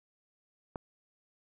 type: click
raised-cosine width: 1 ms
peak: -23 dBFS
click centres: 0.758 s
effects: none